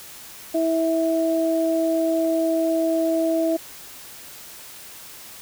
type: tone pair together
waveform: sine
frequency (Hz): 325.9 / 654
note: E4 / E5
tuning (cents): -20 / -14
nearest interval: octave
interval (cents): 1206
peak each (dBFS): -21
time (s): 0.54-3.57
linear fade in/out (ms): 10
effects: white hiss -41 dBFS RMS until 5.41 s